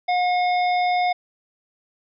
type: harmonic tone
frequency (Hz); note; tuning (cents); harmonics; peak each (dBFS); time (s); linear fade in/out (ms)
720; F#5; -47; 1 / 3 / 5 / 7; -18 / -27 / -34 / -38; 0.08-1.13; 10
effects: none